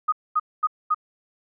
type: tone bursts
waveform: sine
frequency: 1244.5 Hz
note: D#6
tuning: in tune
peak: -17 dBFS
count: 4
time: 0.08-0.946 s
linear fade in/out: 10 ms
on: 44 ms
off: 230 ms
effects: none